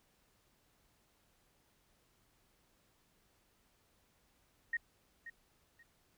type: tone with echo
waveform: sine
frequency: 1864.7 Hz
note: A#6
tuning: in tune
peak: -32 dBFS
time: 4.73-4.77 s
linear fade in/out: 5 ms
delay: 530 ms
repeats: 2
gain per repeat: -13 dB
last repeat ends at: 5.83 s
effects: pink hiss -73 dBFS RMS until 6.17 s